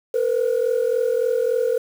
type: tone pair together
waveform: sine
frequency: 459.4 / 502.9 Hz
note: A#4 / B4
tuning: -25 / +31 cents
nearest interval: major second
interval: 156 cents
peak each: -19 dBFS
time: 0.14-1.78 s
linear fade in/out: 5 ms
effects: tanh soft clip ceiling -13 dBFS + 7-bit